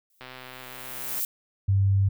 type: noise with exponential growth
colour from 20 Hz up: violet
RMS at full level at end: -27 dBFS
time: 0.1-1.25 s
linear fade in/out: 2 ms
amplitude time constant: 250 ms
type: click train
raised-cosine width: 0.3 ms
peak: -25 dBFS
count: 127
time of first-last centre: 0.21-1.194 s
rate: 128 Hz
type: tone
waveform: sine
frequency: 98 Hz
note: G2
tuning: in tune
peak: -18 dBFS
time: 1.68-2.09 s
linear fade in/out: 10 ms
effects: none